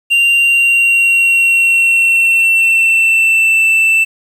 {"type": "tone with pitch glide", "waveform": "triangle", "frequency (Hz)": [2775, 2662], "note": ["F7", "E7"], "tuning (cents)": [-12, 16], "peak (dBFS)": -6, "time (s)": [0.1, 4.05], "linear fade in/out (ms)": 20, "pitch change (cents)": -72, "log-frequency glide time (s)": [0.32, 3.66], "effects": ["7-bit"]}